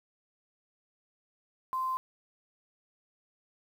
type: tone with quantisation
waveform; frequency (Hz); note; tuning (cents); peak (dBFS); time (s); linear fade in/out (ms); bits
sine; 1039; C6; -12; -29; 1.73-1.97; 0; 9
effects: none